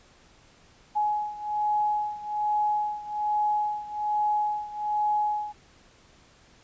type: beating tone pair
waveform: sine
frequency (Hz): 840 / 841.2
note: G#5 / G#5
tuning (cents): +19 / +22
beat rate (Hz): 1.2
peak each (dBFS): -26 / -29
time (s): 0.95-5.53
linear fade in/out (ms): 20
effects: pink hiss -57 dBFS RMS until 6.63 s + resampled to 16000 Hz